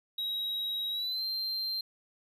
triangle tone with pitch glide, 3830 to 4153 Hz, A#7 to C8, +46 to -14 cents, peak -30 dBFS, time 0.18-1.81 s, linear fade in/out 5 ms, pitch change +140 cents, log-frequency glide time 0.91-1.24 s, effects none

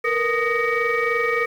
sine tone cluster, 459 / 482.2 / 1240 / 1865 / 2271 Hz, A#4 / B4 / D#6 / A#6 / C#7, -27 / -41 / -6 / 0 / +41 cents, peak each -24 dBFS, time 0.04-1.46 s, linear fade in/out 10 ms, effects tanh soft clip ceiling -12 dBFS + 8-bit

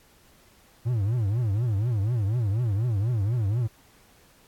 triangle tone with vibrato, 110.1 Hz, A2, 2 cents sharp, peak -20 dBFS, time 0.85-3.68 s, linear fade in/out 20 ms, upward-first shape triangle, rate 4.1 Hz, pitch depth 270 cents each way, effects pink hiss -58 dBFS RMS until 4.47 s + AAC 64 kbps

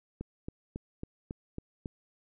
click train, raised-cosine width 3 ms, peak -24 dBFS, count 7, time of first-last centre 0.21-1.858 s, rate 3.64 Hz, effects none

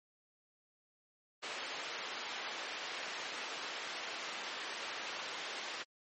white band-pass noise, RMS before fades -43 dBFS, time 1.42-5.84 s, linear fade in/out 20 ms, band 380 to 3300 Hz, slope 12 dB/octave, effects MP3 32 kbps

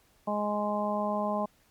harmonic tone, 208.2 Hz, G#3, 5 cents sharp, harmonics 1 / 2 / 3 / 4 / 5, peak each -32 / -40 / -31 / -34 / -34 dBFS, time 0.27-1.46 s, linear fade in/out 10 ms, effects pink hiss -65 dBFS RMS until 1.7 s + MP3 96 kbps

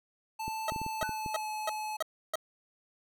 square tone with pitch glide, 880 to 857.9 Hz, A5 to A5, 0 to -44 cents, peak -35 dBFS, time 0.39-1.97 s, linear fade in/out 10 ms, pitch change -44 cents, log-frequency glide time 0.84-1.49 s
clicks, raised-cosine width 3 ms, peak -27 dBFS, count 8, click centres 0.48 / 0.721 / 0.762 / 0.816 / 0.864 / 1.028 / 1.093 / 1.262 s
25% pulse tone bursts, 638 Hz, D#5, 43 cents sharp, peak -25 dBFS, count 6, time 0.68-2.356 s, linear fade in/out 2 ms, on 21 ms, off 310 ms
sine tone with exponential decay, 1493 Hz, F#6, 15 cents sharp, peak -32 dBFS, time 1.03-1.23 s, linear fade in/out 2 ms, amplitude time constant 43 ms
effects none

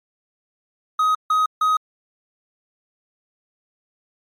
triangle tone bursts, 1259 Hz, D#6, 20 cents sharp, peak -13 dBFS, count 3, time 0.99-1.77 s, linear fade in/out 5 ms, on 160 ms, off 150 ms, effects MP3 64 kbps

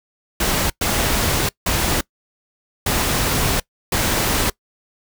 pink noise bursts at uneven times, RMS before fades -19 dBFS, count 5, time 0.4-0.7 / 0.81-1.49 / 1.66-2.01 / 2.86-3.6 / 3.92-4.5 s, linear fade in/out 5 ms, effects noise-tail reverb RT60 0.1 s tail -23 dB re dry

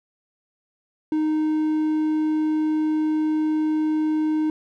triangle tone, 309.7 Hz, D#4, 8 cents flat, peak -17 dBFS, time 1.12-4.5 s, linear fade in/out 2 ms, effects none

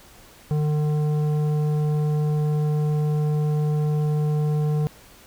triangle tone with tanh clipping, 150.6 Hz, D3, 44 cents sharp, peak -21 dBFS, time 0.51-4.87 s, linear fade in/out 0 ms, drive 15 dB, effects pink hiss -49 dBFS RMS until 5.26 s

